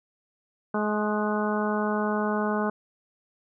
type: harmonic tone with a mistuned harmonic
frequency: 211.3 Hz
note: G#3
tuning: 30 cents sharp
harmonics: 1 / 2 / 3 / 4 / 5 / 6 / 7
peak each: -27 / -30 / -32 / -33 / -34 / -35 / -35 dBFS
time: 0.74-2.7 s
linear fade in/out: 5 ms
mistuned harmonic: 6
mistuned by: -32 cents
effects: none